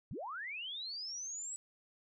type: linear sweep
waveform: sine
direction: up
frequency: 82.8 to 7902 Hz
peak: -40 dBFS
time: 0.11-1.56 s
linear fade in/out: 0 ms
effects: none